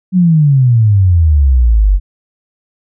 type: exponential sweep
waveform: sine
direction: down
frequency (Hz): 189.4 to 45.37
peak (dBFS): -5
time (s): 0.12-2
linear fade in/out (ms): 50
effects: none